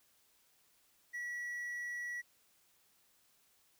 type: tone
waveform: triangle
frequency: 1936 Hz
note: B6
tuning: 35 cents flat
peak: -37 dBFS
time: 1.13-2.22 s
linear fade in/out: 20 ms
effects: white hiss -71 dBFS RMS until 3.79 s